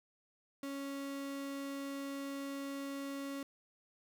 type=tone; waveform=35% pulse; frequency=277.2 Hz; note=C#4; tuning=in tune; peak=-38 dBFS; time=0.63-3.43 s; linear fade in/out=2 ms; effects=none